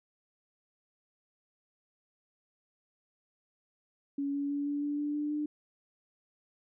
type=tone with pitch steps; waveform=sine; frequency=281 / 283.4 / 285.9 / 288.4 / 290.9 / 293.4 / 296 / 298.6 Hz; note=C#4 / C#4 / D4 / D4 / D4 / D4 / D4 / D4; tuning=+24 / +38 / -46 / -31 / -16 / -2 / +14 / +29 cents; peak=-30 dBFS; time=4.18-5.46 s; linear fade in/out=5 ms; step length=160 ms; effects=none